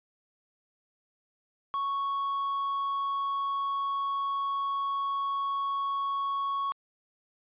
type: tone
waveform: triangle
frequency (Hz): 1108.7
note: C#6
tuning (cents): 0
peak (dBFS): -26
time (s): 1.74-6.72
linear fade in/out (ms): 0
effects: resampled to 8000 Hz